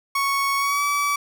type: tone with pitch glide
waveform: 30% pulse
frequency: 1108.7 to 1147.8 Hz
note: C#6 to D6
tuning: 0 to -40 cents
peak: -17 dBFS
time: 0.15-1.16 s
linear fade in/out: 5 ms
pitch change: +60 cents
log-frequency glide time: 0.57-0.83 s
effects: none